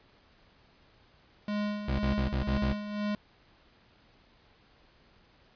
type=tone with tremolo; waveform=square; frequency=207.7 Hz; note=G#3; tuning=in tune; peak=-29 dBFS; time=1.48-3.15 s; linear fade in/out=2 ms; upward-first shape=sine; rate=2 Hz; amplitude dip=60%
type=tone bursts; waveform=30% pulse; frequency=65.2 Hz; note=C2; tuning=5 cents flat; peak=-25 dBFS; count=6; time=1.88-2.73 s; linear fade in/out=5 ms; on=110 ms; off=38 ms
effects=pink hiss -62 dBFS RMS until 5.55 s + resampled to 11025 Hz